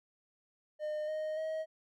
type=tone with pitch steps; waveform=triangle; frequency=608 / 620.4 / 633.1 Hz; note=D#5 / D#5 / D#5; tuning=-40 / -5 / +30 cents; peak=-32 dBFS; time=0.79-1.66 s; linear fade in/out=50 ms; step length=290 ms; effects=none